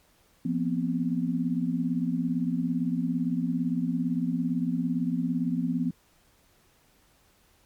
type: tone cluster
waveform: sine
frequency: 171.9 / 240.7 / 258.4 Hz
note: F3 / B3 / C4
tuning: -27 / -44 / -21 cents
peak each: -29 dBFS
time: 0.45-5.91 s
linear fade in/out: 5 ms
effects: pink hiss -63 dBFS RMS until 7.65 s + MP3 96 kbps